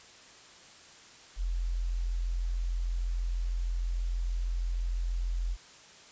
sine tone, 43.16 Hz, F1, 20 cents flat, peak -28 dBFS, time 1.36-5.57 s, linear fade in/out 50 ms, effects white hiss -53 dBFS RMS until 6.11 s + resampled to 16000 Hz

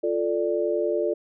sine chord, D minor, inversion first, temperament equal, 349.2 / 440 / 587.3 Hz, F4 / A4 / D5, 0 / 0 / 0 cents, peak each -26 dBFS, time 0.03-1.14 s, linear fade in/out 10 ms, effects none

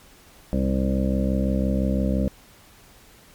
harmonic tone with a mistuned harmonic, 65.9 Hz, C2, 13 cents sharp, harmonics 1 / 2 / 3 / 4 / 5 / 7 / 8 / 9, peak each -24 / -31 / -23 / -29 / -33 / -36 / -31 / -33 dBFS, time 0.53-2.28 s, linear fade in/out 0 ms, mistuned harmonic 5, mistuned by -20 cents, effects pink hiss -51 dBFS RMS until 3.34 s + MP3 96 kbps

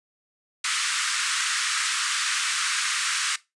pink band-pass noise, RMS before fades -26 dBFS, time 0.64-3.36 s, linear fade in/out 5 ms, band 1200 to 9600 Hz, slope 48 dB/octave, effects noise-tail reverb RT60 0.2 s tail -18 dB re dry + resampled to 24000 Hz

